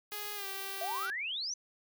violet noise, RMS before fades -43 dBFS, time 0.11-1.07 s, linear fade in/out 20 ms
5% pulse tone with pitch glide, 415.3 to 389.7 Hz, G#4 to G4, 0 to -10 cents, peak -29 dBFS, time 0.12-1.1 s, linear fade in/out 0 ms, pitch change -110 cents, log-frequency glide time 0.35-0.46 s
sine exponential sweep, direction up, 647 to 6190 Hz, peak -34 dBFS, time 0.81-1.54 s, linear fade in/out 5 ms
effects none

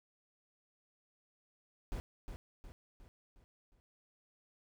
brown noise with echo, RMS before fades -39 dBFS, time 1.92-2 s, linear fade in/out 0 ms, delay 360 ms, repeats 5, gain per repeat -6 dB, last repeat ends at 3.8 s, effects none

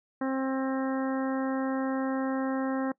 harmonic tone, 265.3 Hz, C4, 24 cents sharp, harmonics 1 / 2 / 3 / 4 / 5 / 6 / 7, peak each -28 / -34 / -38 / -40 / -42 / -44 / -45 dBFS, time 0.21-2.92 s, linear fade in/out 5 ms, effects noise-tail reverb RT60 0.1 s tail -22 dB re dry

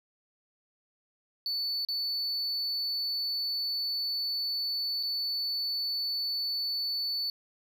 triangle tone with dropouts, 4480 Hz, C#8, 18 cents sharp, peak -28 dBFS, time 1.46-7.3 s, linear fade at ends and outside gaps 1 ms, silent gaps 1.85-1.886 / 5.029-5.033 s, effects none

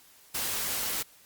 white noise with amplitude modulation, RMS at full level -30 dBFS, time 0.34-1.03 s, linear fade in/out 10 ms, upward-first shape sine, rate 187 Hz, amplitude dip 30%, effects white hiss -57 dBFS RMS until 1.25 s + Opus 48 kbps

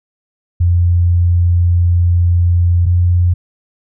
sine tone pair in turn, 87.2 / 88.26 Hz, F2 / F2, -2 / +19 cents, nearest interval unison, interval 21 cents, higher second, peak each -8 dBFS, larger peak neither, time 0.6-2.86 / 2.86-3.34 s, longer first, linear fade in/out 10 ms, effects none

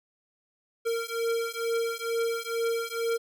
square beating tone pair, 460 / 462.2 Hz, A#4 / A#4, -23 / -15 cents, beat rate 2.2 Hz, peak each -31 dBFS, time 0.85-3.18 s, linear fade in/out 20 ms, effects none

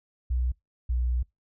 sine tone pair in turn, 62 / 61.08 Hz, B1 / B1, +7 / -18 cents, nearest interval unison, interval 25 cents, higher first, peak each -22 dBFS, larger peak neither, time 0.3-0.52 / 0.89-1.23 s, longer second, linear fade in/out 10 ms, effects noise-tail reverb RT60 0.2 s tail -26 dB re dry + tanh soft clip ceiling -19 dBFS

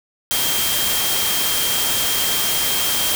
sine tone in noise, 3193 Hz, G7, 31 cents sharp, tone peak -24 dBFS, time 0.31-3.15 s, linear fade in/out 0 ms, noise white, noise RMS -20 dBFS, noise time 0.31-3.15 s, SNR -7 dB, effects none

